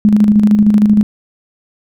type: tone with tremolo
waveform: sine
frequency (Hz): 209.7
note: G#3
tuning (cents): +17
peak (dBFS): -4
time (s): 0.05-1.03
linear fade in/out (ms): 0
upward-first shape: square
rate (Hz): 13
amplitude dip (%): 45
effects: none